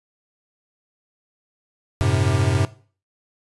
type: chord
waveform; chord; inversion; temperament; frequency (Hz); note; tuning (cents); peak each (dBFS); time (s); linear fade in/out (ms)
square; F# diminished; none; equal with one note detuned; 92.5 / 107.3 / 130.81; F#2 / A2 / C3; 0 / -43 / 0; -22; 2.01-2.65; 0
effects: noise-tail reverb RT60 0.4 s tail -17 dB re dry + resampled to 24000 Hz